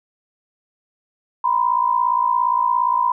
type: tone pair together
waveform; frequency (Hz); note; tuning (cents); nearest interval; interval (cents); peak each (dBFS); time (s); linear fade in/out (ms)
sine; 963 / 1020.3; B5 / C6; -44 / -44; minor second; 100; -18; 1.44-3.12; 5
effects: none